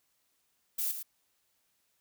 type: noise with echo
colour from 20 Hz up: violet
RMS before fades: -32 dBFS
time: 0.78-0.92 s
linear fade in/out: 10 ms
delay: 110 ms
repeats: 1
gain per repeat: -8 dB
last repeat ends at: 1.03 s
effects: white hiss -75 dBFS RMS until 2 s